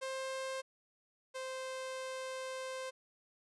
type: tone pair in turn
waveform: sawtooth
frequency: 528 / 521.6 Hz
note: C5 / C5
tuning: +16 / -5 cents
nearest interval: unison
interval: 21 cents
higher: first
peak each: -34 / -36 dBFS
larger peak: first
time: 0.01-0.62 / 1.34-2.91 s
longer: second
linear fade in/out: 20 ms
effects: resampled to 24000 Hz